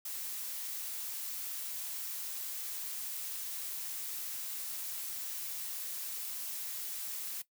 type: noise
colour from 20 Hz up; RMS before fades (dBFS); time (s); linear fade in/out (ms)
blue; -40; 0.05-7.42; 5
effects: noise-tail reverb RT60 0.1 s tail -17 dB re dry